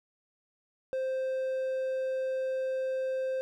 triangle tone, 523.3 Hz, C5, in tune, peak -27 dBFS, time 0.93-3.41 s, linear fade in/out 0 ms, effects none

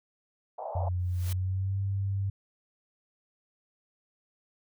pink band-pass noise, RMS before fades -37 dBFS, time 0.58-0.89 s, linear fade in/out 5 ms, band 590 to 860 Hz, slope 48 dB/octave
sine tone with pitch glide, 90 to 98.15 Hz, F#2 to G2, -47 to +3 cents, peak -27 dBFS, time 0.75-2.3 s, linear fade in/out 5 ms, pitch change +150 cents, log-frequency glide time 1.22-1.79 s
white noise with exponential growth, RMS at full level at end -38 dBFS, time 0.99-1.33 s, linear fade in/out 5 ms, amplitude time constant 72 ms
effects none

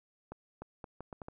accelerating click train, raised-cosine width 1 ms, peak -29 dBFS, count 7, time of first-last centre 0.32-1.284 s, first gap 300 ms, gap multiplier 0.74, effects none

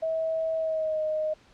sine tone with pitch glide, 645 to 620.2 Hz, E5 to D#5, -38 to -6 cents, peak -25 dBFS, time 0.02-1.34 s, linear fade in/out 10 ms, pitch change -68 cents, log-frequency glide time 0.57-1.02 s, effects pink hiss -58 dBFS RMS until 1.53 s + low-pass 5000 Hz 12 dB/octave

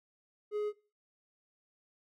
triangle tone, 419 Hz, G#4, 15 cents sharp, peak -29 dBFS, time 0.51-0.73 s, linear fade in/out 50 ms, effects noise-tail reverb RT60 0.4 s tail -21 dB re dry

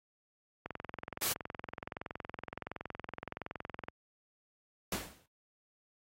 click train, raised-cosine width 0.5 ms, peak -24 dBFS, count 70, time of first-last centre 0.66-3.884 s, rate 21.4 Hz
white noise, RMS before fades -33 dBFS, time 1.21-1.34 s, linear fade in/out 20 ms
pink noise with exponential decay, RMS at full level -33 dBFS, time 4.92-5.26 s, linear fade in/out 2 ms, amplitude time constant 72 ms
effects high-pass 60 Hz 12 dB/octave + AAC 48 kbps

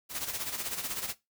white noise with tremolo, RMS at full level -33 dBFS, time 0.09-1.15 s, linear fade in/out 50 ms, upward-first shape sine, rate 16 Hz, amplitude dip 65%, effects noise-tail reverb RT60 0.2 s tail -19 dB re dry

